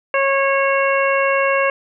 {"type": "harmonic tone", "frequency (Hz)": 548, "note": "C#5", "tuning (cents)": -20, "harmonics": [1, 2, 3, 4, 5], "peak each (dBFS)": [-17, -20, -22, -23, -24], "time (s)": [0.14, 1.7], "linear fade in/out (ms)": 2, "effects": []}